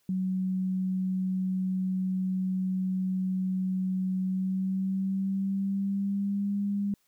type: tone with pitch glide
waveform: sine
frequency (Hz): 186.8 to 201.4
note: F#3 to G3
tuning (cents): +17 to +47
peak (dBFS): -26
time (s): 0.09-6.94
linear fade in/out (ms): 2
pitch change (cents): +130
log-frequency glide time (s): 4.22-6.54
effects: white hiss -71 dBFS RMS until 7.07 s